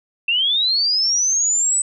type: linear sweep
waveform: sine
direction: up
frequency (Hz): 2657 to 8060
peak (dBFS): -15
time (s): 0.28-1.82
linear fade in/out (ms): 5
effects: none